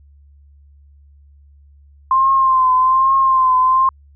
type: tone with vibrato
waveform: sine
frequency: 1048 Hz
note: C6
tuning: 2 cents sharp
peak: -10 dBFS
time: 2.11-3.89 s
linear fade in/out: 2 ms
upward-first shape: triangle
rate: 1.2 Hz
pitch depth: 51 cents each way
effects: added 71 Hz sine -44 dBFS peak until 4.15 s